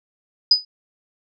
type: tone with exponential decay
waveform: sine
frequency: 4978 Hz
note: D#8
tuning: in tune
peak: -6 dBFS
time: 0.51-0.65 s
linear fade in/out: 5 ms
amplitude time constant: 29 ms
effects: none